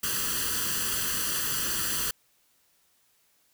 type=noise with comb filter; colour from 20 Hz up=white; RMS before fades=-29 dBFS; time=0.03-2.11 s; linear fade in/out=5 ms; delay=0.66 ms; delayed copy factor=+0.8; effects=white hiss -67 dBFS RMS until 3.53 s